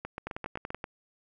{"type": "two click trains", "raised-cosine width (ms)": 0.5, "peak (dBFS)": [-21, -20], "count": [6, 7], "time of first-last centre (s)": [[0.05, 0.704], [0.27, 0.841]], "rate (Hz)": [7.64, 10.5], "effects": []}